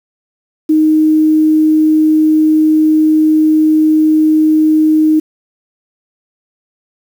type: tone with quantisation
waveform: sine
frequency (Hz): 311.1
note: D#4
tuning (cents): 0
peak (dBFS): -6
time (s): 0.69-5.2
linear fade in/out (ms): 10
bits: 6
effects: none